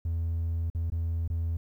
triangle tone with dropouts, 83.1 Hz, E2, 15 cents sharp, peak -24 dBFS, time 0.05-1.57 s, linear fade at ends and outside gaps 5 ms, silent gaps 0.701-0.748 / 0.901-0.92 / 1.278-1.3 s, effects tanh soft clip ceiling -22 dBFS + 11-bit

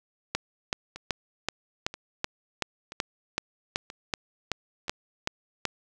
two click trains, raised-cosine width 0.2 ms, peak -22 / -9 dBFS, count 5 / 15, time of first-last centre 0.96-4.882 / 0.35-5.653 s, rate 1.02 / 2.64 Hz, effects none

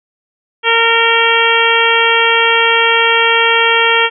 harmonic tone, 459.7 Hz, A#4, 24 cents flat, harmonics 1 / 2 / 3 / 4 / 5 / 6 / 7, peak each -16 / -16 / -16 / -16 / -16 / -16 / -16 dBFS, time 0.63-4.1 s, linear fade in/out 50 ms, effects none

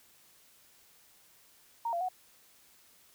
sine tone with pitch steps, 927 / 687 / 738 Hz, A#5 / F5 / F#5, -10 / -29 / -5 cents, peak -30 dBFS, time 1.85-2.087 s, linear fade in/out 5 ms, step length 79 ms, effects white hiss -62 dBFS RMS until 3.14 s

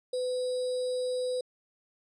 sine tone with sample-and-hold, 503 Hz, B4, 32 cents sharp, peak -28 dBFS, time 0.13-1.41 s, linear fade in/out 5 ms, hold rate 4410 Hz, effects resampled to 22050 Hz

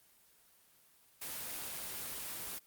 white noise, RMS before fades -42 dBFS, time 1.21-2.59 s, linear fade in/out 10 ms, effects white hiss -66 dBFS RMS until 2.66 s + Opus 24 kbps

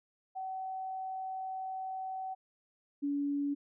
sine tone pair in turn, 758 / 285 Hz, F#5 / C#4, +42 / +48 cents, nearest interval octave + perfect fourth, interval 1694 cents, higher first, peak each -36 / -30 dBFS, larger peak second, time 0.35-2.35 / 3.02-3.55 s, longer first, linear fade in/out 20 ms, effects none

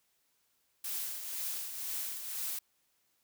blue noise with tremolo, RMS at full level -36 dBFS, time 0.84-2.59 s, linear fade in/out 5 ms, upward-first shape triangle, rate 2 Hz, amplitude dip 55%, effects white hiss -75 dBFS RMS until 3.23 s

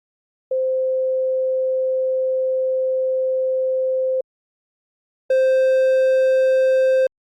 sine / triangle tone pair in turn, 520 / 523 Hz, C5 / C5, -11 / -1 cents, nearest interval unison, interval 10 cents, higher second, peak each -17 / -11 dBFS, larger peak second, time 0.51-4.21 / 5.3-7.07 s, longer first, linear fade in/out 5 ms, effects Opus 48 kbps

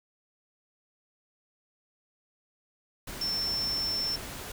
sine tone in noise, 5380 Hz, E8, 34 cents sharp, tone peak -28 dBFS, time 3.21-4.16 s, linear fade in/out 5 ms, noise pink, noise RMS -40 dBFS, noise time 3.07-4.52 s, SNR +9 dB, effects none

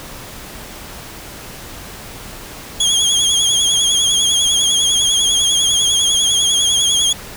25% pulse tone with vibrato, 3285 Hz, G#7, 20 cents flat, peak -8 dBFS, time 2.8-7.13 s, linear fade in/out 5 ms, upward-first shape triangle, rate 10 Hz, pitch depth 71 cents each way, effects pink hiss -33 dBFS RMS until 7.36 s

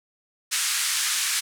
white band-pass noise, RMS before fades -25 dBFS, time 0.51-1.41 s, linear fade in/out 20 ms, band 1300 to 10000 Hz, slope 24 dB/octave, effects none

